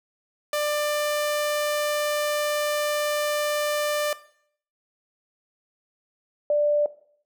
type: tone pair in turn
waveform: sawtooth / sine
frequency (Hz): 594 / 589.6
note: D5 / D5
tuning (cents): +20 / +7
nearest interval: unison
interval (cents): 13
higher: first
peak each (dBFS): -19 / -18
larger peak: second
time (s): 0.53-4.13 / 6.5-6.86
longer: first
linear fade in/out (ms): 2
effects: noise-tail reverb RT60 0.6 s tail -17 dB re dry